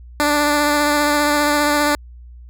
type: tone with vibrato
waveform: 10% pulse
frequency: 294 Hz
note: D4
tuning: 2 cents sharp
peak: -6 dBFS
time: 0.2-1.95 s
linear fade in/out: 0 ms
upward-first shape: sine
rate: 15 Hz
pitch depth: 17 cents each way
effects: added 60 Hz sine -36 dBFS peak until 2.49 s